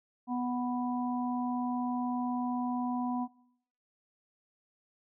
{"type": "harmonic tone", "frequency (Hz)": 246.9, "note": "B3", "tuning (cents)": 0, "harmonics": [1, 3, 4], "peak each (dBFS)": [-31, -37, -39], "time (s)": [0.27, 3.28], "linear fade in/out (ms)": 50, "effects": ["noise-tail reverb RT60 0.7 s tail -20 dB re dry"]}